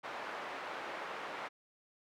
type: band-pass noise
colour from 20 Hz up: pink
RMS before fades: -43 dBFS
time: 0.03-1.49 s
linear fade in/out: 20 ms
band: 590 to 1900 Hz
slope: 12 dB/octave
effects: none